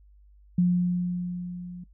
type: tone with level ramp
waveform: sine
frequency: 177.8 Hz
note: F3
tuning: 31 cents sharp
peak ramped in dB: -17 to -37 dBFS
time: 0.58-1.84 s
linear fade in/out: 5 ms
effects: noise-tail reverb RT60 0.1 s tail -22 dB re dry + added 50 Hz sine -52 dBFS peak until 1.93 s